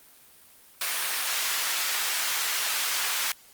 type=high-pass noise; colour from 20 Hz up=pink; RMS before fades=-28 dBFS; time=0.81-3.32 s; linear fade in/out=2 ms; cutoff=1400 Hz; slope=12 dB/octave; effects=white hiss -54 dBFS RMS until 3.53 s + Opus 32 kbps